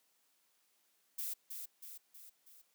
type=noise with echo; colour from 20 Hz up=violet; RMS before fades=-40 dBFS; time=1.18-1.34 s; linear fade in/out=10 ms; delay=320 ms; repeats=4; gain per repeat=-5 dB; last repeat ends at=2.62 s; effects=white hiss -75 dBFS RMS until 2.74 s + high-pass 200 Hz 12 dB/octave